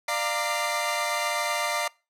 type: tone cluster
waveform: sawtooth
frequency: 596 / 696 / 929 / 1184 / 2067 Hz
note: D5 / F5 / A#5 / D6 / C7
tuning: +25 / -6 / -6 / +14 / -22 cents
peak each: -28 dBFS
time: 0.08-1.88 s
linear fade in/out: 5 ms
effects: noise-tail reverb RT60 0.3 s tail -24 dB re dry + low-pass 12000 Hz 12 dB/octave